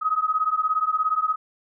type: beating tone pair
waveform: sine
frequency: 1256 / 1273 Hz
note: D#6 / D#6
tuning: +16 / +39 cents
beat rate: 17 Hz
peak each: -23 dBFS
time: 0.01-1.36 s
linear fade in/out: 20 ms
effects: none